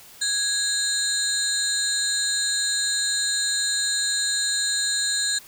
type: tone cluster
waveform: sine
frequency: 1654 / 3764 / 4138 / 7070 / 8410 Hz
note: G#6 / A#7 / C8 / A8 / C9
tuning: -8 / +16 / -20 / +7 / +8 cents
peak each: -29 / -32 / -26 / -26 / -29 dBFS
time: 0.21-5.39 s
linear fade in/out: 10 ms
effects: white hiss -47 dBFS RMS until 5.47 s